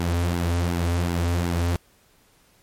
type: tone with flanger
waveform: sawtooth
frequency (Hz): 86.3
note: F2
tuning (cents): -20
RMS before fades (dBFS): -23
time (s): 0-1.76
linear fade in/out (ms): 0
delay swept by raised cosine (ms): 1.6 to 6.1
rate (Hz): 2.7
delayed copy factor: -0.6
effects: pink hiss -59 dBFS RMS until 2.62 s + MP3 64 kbps